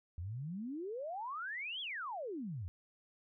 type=exponential two-way sweep; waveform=sine; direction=up then down; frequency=80.3 to 3437 to 80.3 Hz; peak=-39 dBFS; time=0.18-2.68 s; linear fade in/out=0 ms; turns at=1.81 s; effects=none